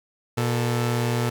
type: tone pair together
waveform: sawtooth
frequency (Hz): 120 / 440.7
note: B2 / A4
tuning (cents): -49 / +3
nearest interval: octave + major seventh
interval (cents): 2252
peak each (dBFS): -18 / -26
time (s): 0.37-1.3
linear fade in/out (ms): 10
effects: none